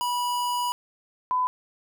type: tone pair in turn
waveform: square / sine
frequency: 977 / 1005 Hz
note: B5 / B5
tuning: -19 / +30 cents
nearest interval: unison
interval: 49 cents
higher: second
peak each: -25 / -21 dBFS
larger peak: second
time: 0.01-0.72 / 1.31-1.47 s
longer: first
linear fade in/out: 0 ms
effects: none